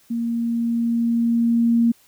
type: tone with level ramp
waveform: sine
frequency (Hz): 233.1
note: A#3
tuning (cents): 0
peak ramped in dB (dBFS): -21 to -13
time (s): 0.1-1.92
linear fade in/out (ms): 10
effects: white hiss -56 dBFS RMS until 2.07 s